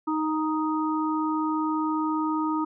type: harmonic tone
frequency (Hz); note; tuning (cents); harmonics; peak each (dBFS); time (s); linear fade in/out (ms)
311.6; D#4; +3; 1 / 3 / 4; -25 / -30 / -31; 0.07-2.65; 10
effects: none